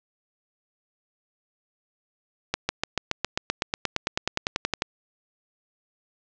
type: accelerating click train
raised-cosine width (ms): 0.2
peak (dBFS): -6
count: 21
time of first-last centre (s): 2.54-4.821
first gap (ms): 150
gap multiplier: 0.97
effects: low-pass 7000 Hz 12 dB/octave